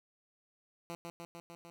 10% pulse tone with echo, 170 Hz, F3, 46 cents flat, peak -32 dBFS, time 0.9-0.95 s, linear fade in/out 0 ms, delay 150 ms, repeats 5, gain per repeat -2 dB, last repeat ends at 1.7 s, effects none

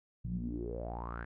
sawtooth tone with low-pass filter sweep, 58.27 Hz, A#1, in tune, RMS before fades -39 dBFS, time 0.24-1.25 s, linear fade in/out 10 ms, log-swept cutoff 140 to 1700 Hz, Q 9.3, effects none

